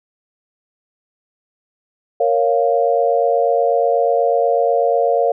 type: chord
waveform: sine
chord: Bb minor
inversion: none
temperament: equal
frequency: 466.2 / 554.4 / 698.5 Hz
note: Bb4 / Db5 / F5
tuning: 0 / 0 / 0 cents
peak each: -17 dBFS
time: 2.2-5.32 s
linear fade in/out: 5 ms
effects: none